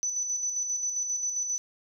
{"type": "tone with tremolo", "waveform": "sine", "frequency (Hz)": 5990, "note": "F#8", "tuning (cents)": 20, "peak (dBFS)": -26, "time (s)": [0.03, 1.58], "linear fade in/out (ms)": 0, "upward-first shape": "square", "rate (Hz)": 7.5, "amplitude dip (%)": 40, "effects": []}